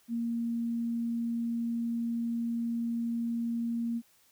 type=tone; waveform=sine; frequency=233.1 Hz; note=A#3; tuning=in tune; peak=-29 dBFS; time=0.08-4.02 s; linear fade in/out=50 ms; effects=white hiss -65 dBFS RMS until 4.31 s